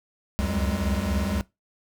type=tone cluster; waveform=square; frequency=67.5 / 71.4 / 87.9 / 191 / 208 Hz; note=C#2 / D2 / F2 / G3 / G#3; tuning=-45 / -48 / +12 / -45 / +3 cents; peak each=-31 dBFS; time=0.39-1.41 s; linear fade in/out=0 ms; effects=noise-tail reverb RT60 0.2 s tail -20 dB re dry